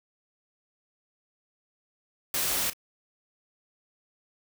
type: noise with echo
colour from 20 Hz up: white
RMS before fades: -28 dBFS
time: 2.34-2.7 s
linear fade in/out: 2 ms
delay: 34 ms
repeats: 1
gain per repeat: -15 dB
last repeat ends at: 2.734 s
effects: none

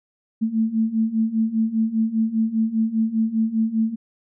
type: beating tone pair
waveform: sine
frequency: 219.7 / 224.7 Hz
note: A3 / A3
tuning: -2 / +37 cents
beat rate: 5 Hz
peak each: -23 / -20 dBFS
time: 0.41-3.96 s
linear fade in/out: 20 ms
effects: none

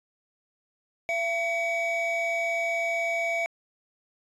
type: tone pair together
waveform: triangle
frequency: 675 / 2268 Hz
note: E5 / C#7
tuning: +41 / +39 cents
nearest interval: octave + major sixth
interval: 2098 cents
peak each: -25 dBFS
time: 1.09-3.46 s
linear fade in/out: 0 ms
effects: tanh soft clip ceiling -19 dBFS + resampled to 24000 Hz

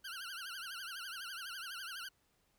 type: tone with vibrato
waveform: 20% pulse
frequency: 1472 Hz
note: F#6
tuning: 9 cents flat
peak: -38 dBFS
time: 0.04-2.09 s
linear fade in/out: 10 ms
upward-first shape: triangle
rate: 12 Hz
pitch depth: 190 cents each way
effects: pink hiss -75 dBFS RMS until 2.58 s

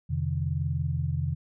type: tone cluster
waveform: sine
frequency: 86.1 / 131.3 / 152.2 Hz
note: F2 / C3 / D#3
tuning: -24 / +6 / -38 cents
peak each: -30 dBFS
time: 0.09-1.35 s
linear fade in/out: 20 ms
effects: none

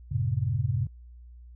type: chord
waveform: sine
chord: F# diminished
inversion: none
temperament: just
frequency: 92.5 / 111 / 133.2 Hz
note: F#2 / A2 / C3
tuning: 0 / +16 / +31 cents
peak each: -30 / -28 / -28 dBFS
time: 0.11-0.87 s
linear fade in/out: 10 ms
effects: added 60 Hz sine -45 dBFS peak until 1.55 s

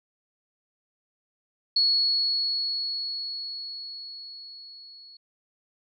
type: tone with level ramp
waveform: sine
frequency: 4364 Hz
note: C#8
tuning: 28 cents flat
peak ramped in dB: -18 to -46 dBFS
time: 1.76-5.17 s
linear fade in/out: 5 ms
effects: none

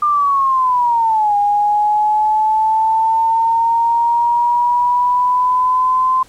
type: linear two-way sweep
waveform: sine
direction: down then up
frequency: 1204 to 816 to 1036 Hz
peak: -11 dBFS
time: 0.02-6.23 s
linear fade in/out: 5 ms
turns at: 1.36 s
effects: pink hiss -46 dBFS RMS until 6.28 s + low-pass 12000 Hz 12 dB/octave

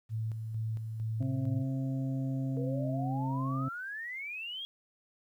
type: tone with tremolo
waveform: sine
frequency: 111 Hz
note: A2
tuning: 16 cents sharp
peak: -31 dBFS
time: 0.09-1.64 s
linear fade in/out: 50 ms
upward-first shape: square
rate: 2.2 Hz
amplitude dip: 40%
type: harmonic tone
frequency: 133.1 Hz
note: C3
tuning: 30 cents sharp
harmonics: 1 / 2 / 4 / 5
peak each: -32 / -35 / -49 / -49 dBFS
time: 1.2-3.69 s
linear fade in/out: 10 ms
type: exponential sweep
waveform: sine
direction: up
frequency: 465.5 to 3322 Hz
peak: -37 dBFS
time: 2.57-4.65 s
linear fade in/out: 0 ms
effects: 11-bit

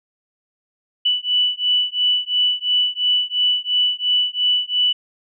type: beating tone pair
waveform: sine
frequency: 2967 / 2969.9 Hz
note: F#7 / F#7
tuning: +4 / +6 cents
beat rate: 2.9 Hz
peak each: -19 / -19 dBFS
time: 1.05-4.93 s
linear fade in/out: 10 ms
effects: none

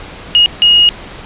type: tone bursts at uneven times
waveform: sine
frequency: 2873 Hz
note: F7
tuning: 48 cents sharp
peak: -4 dBFS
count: 2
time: 0.35-0.46 / 0.62-0.89 s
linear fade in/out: 0 ms
effects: pink hiss -30 dBFS RMS until 1.25 s + resampled to 8000 Hz

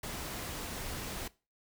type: noise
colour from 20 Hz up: pink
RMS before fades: -40 dBFS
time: 0.03-1.28 s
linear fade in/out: 5 ms
effects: noise-tail reverb RT60 0.3 s tail -20 dB re dry

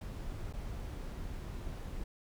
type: noise with dropouts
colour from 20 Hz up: brown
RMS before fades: -41 dBFS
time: 0.01-2.04 s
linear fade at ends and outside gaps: 5 ms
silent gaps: 0.528-0.535 s
effects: none

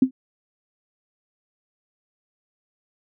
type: tone with exponential decay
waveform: sine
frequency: 260 Hz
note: C4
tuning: 11 cents flat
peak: -8 dBFS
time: 0.02-0.11 s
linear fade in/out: 5 ms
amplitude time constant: 19 ms
effects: none

